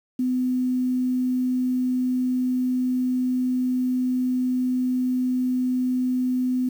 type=tone; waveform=sine; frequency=253.1 Hz; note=B3; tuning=43 cents sharp; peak=-20 dBFS; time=0.19-6.69 s; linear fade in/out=5 ms; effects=8-bit